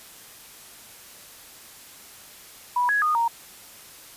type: tone with pitch steps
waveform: sine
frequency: 980 / 1670 / 1230 / 930 Hz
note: B5 / G#6 / D#6 / A#5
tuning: -14 / +9 / -20 / -4 cents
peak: -19 dBFS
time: 2.76-3.28 s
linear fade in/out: 5 ms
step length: 130 ms
effects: white hiss -46 dBFS RMS until 4.16 s + resampled to 32000 Hz

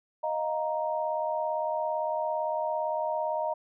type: chord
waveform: sine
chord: Eb suspended second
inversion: none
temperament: just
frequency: 622.3 / 700 / 933.4 Hz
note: Eb5 / F5 / Bb5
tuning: 0 / +4 / +2 cents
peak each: -30 / -35 / -31 dBFS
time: 0.23-3.54 s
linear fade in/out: 10 ms
effects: none

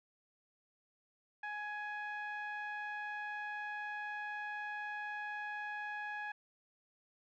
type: tone with low-pass filter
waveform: sawtooth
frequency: 836 Hz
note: G#5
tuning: 11 cents sharp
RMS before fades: -42 dBFS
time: 1.43-6.32 s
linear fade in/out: 5 ms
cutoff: 2000 Hz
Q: 6
effects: none

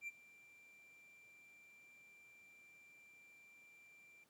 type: tone with ADSR envelope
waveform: triangle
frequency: 2361 Hz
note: D7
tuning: 9 cents sharp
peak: -40 dBFS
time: 0.01-4.24 s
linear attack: 66 ms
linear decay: 29 ms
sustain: -20 dB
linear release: 4 ms
effects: pink hiss -75 dBFS RMS until 4.29 s + high-pass 150 Hz 12 dB/octave

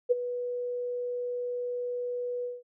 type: tone with ADSR envelope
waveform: sine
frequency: 490 Hz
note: B4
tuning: 14 cents flat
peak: -17 dBFS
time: 0.09-2.63 s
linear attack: 24 ms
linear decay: 21 ms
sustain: -13 dB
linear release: 190 ms
effects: none

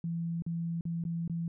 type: tone with dropouts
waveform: sine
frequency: 167.8 Hz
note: E3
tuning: 31 cents sharp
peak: -31 dBFS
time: 0.04-1.48 s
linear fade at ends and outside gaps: 2 ms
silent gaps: 0.422-0.464 / 0.81-0.853 / 1.039-1.051 / 1.278-1.297 s
effects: none

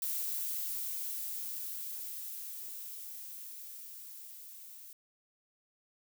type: noise with level ramp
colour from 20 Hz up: violet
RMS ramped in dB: -35 to -51 dBFS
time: 0.02-4.93 s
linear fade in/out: 2 ms
effects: none

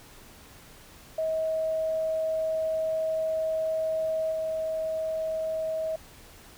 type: tone with level steps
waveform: sine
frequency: 638 Hz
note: D#5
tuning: 43 cents sharp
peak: -25 / -27 dBFS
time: 1.18-5.96 s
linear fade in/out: 5 ms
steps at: 4.31 s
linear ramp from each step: 20 ms
effects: pink hiss -51 dBFS RMS until 6.57 s

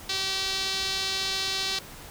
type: tone with band-pass filter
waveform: sawtooth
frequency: 384.9 Hz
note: G4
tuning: 32 cents flat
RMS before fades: -29 dBFS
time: 0.09-1.79 s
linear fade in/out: 5 ms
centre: 4300 Hz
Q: 2.6
effects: pink hiss -44 dBFS RMS until 2.1 s

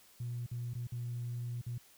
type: tone with dropouts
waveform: sine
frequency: 120.5 Hz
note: B2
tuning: 42 cents flat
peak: -35 dBFS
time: 0.2-1.78 s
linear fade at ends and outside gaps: 5 ms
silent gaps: 0.464-0.513 / 0.736-0.751 / 0.871-0.92 / 1.615-1.664 s
effects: tanh soft clip ceiling -32 dBFS + white hiss -62 dBFS RMS until 1.97 s

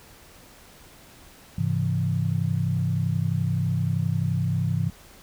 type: tone cluster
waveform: sine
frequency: 102.9 / 133.9 / 166.1 Hz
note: G#2 / C3 / E3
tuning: -16 / +40 / +13 cents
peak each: -26 dBFS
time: 1.58-4.9 s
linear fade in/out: 5 ms
effects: pink hiss -50 dBFS RMS until 5.22 s

